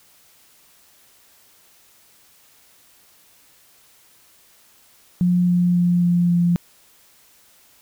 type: tone with pitch steps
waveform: sine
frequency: 177.9 / 176.77 / 175.65 / 174.54 / 173.44 Hz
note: F3 / F3 / F3 / F3 / F3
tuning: +32 / +21 / +10 / -1 / -12 cents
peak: -14 dBFS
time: 5.21-6.56 s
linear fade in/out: 0 ms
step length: 270 ms
effects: white hiss -54 dBFS RMS until 7.81 s